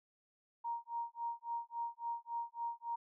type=tone with tremolo; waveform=sine; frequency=936 Hz; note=A#5; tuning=7 cents sharp; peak=-35 dBFS; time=0.64-2.96 s; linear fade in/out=10 ms; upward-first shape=sine; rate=3.6 Hz; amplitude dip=100%; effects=none